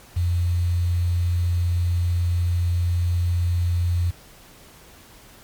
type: tone with quantisation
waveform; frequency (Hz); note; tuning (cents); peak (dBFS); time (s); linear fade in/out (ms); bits
sine; 87.31; F2; 0; -18; 0.16-4.11; 10; 7
effects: pink hiss -48 dBFS RMS until 5.43 s + MP3 96 kbps